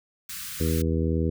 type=band-stop noise; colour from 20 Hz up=white; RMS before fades=-36 dBFS; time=0.29-0.82 s; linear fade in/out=5 ms; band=220 to 1200 Hz; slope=48 dB/octave
type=harmonic tone; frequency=81 Hz; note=E2; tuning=30 cents flat; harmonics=1 / 2 / 3 / 4 / 5 / 6; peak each=-25 / -28 / -30 / -31 / -32 / -33 dBFS; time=0.6-1.3 s; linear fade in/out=5 ms
effects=none